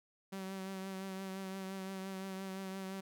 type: tone with vibrato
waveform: sawtooth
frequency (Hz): 191.3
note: G3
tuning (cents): -42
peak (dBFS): -37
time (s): 0.32-3.01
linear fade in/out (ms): 10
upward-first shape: triangle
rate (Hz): 5.8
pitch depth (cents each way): 30
effects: none